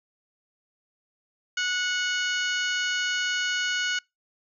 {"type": "harmonic tone with a mistuned harmonic", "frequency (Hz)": 734, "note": "F#5", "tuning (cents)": -14, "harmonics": [2, 3, 4, 5, 6, 7, 8, 9], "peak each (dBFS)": [-27, -34, -30, -42, -37, -42, -44, -36], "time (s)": [1.57, 3.99], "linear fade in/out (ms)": 5, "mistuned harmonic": 5, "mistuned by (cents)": -15, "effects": ["noise-tail reverb RT60 0.2 s tail -25 dB re dry"]}